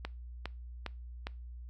click train, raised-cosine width 0.3 ms, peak -21 dBFS, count 4, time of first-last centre 0.05-1.27 s, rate 2.46 Hz, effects noise-tail reverb RT60 0.3 s tail -23 dB re dry + added 60 Hz sine -43 dBFS peak until 1.69 s

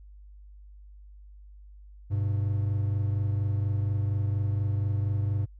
triangle tone pair together, 100 / 124.22 Hz, G2 / B2, +35 / +10 cents, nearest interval major third, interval 375 cents, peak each -23 / -31 dBFS, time 2.1-5.46 s, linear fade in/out 20 ms, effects added 50 Hz sine -46 dBFS peak until 5.59 s

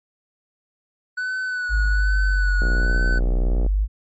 triangle tone with vibrato, 1488 Hz, F#6, 9 cents sharp, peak -21 dBFS, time 1.17-3.19 s, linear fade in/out 10 ms, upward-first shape sine, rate 1.2 Hz, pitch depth 34 cents each way
sine linear two-way sweep, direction down then up, 52.8 to 40.24 to 52.8 Hz, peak -16 dBFS, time 1.69-3.88 s, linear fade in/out 50 ms, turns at 3.4 s
click train, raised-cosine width 2 ms, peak -16 dBFS, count 65, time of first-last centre 2.62-3.664 s, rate 61.3 Hz
effects MP3 32 kbps

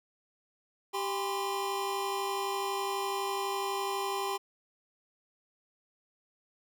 square tone cluster, 391.4 / 803 / 1008 / 1060 Hz, G4 / G5 / B5 / C6, -3 / +41 / +35 / +22 cents, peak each -36 / -37 / -38 / -40 dBFS, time 0.93-4.38 s, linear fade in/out 20 ms, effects none

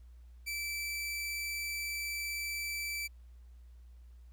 sawtooth tone, 2323 Hz, D7, 20 cents flat, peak -32 dBFS, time 0.46-3.08 s, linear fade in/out 20 ms, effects added 60 Hz sine -51 dBFS peak until 4.32 s + pink hiss -75 dBFS RMS until 4.32 s

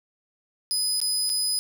25% pulse tone with dropouts, 5000 Hz, D#8, 8 cents sharp, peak -18 dBFS, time 0.71-1.59 s, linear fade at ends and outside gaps 0 ms, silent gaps 1.002-1.015 / 1.294-1.299 s, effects none

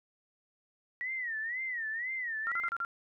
sine tone with vibrato, 1911 Hz, A#6, 43 cents sharp, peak -33 dBFS, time 1.01-2.69 s, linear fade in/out 0 ms, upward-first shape sine, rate 2 Hz, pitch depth 160 cents each way
sine tone bursts, 1382 Hz, F6, 19 cents flat, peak -31 dBFS, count 5, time 2.47-2.849 s, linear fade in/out 0 ms, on 47 ms, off 36 ms
effects none

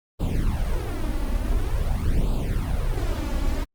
brown noise with flanger, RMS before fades -23 dBFS, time 0.19-3.65 s, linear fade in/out 20 ms, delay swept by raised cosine 0.25 to 3.55 ms, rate 0.47 Hz, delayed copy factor +0.85, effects Opus 32 kbps

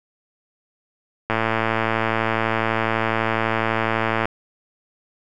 click train, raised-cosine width 0.5 ms, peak -5 dBFS, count 332, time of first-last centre 1.3-4.255 s, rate 112 Hz, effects none

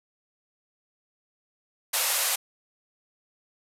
white band-pass noise, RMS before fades -26 dBFS, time 1.93-2.36 s, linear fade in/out 10 ms, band 480 to 14000 Hz, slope 96 dB/octave, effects none

